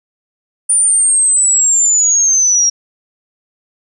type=linear sweep; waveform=sine; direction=down; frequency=9320 to 5600 Hz; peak=-8 dBFS; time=0.69-2.7 s; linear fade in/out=10 ms; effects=none